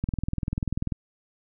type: click train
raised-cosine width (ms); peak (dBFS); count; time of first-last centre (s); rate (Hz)
5; -14; 19; 0.04-0.922; 20.4
effects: none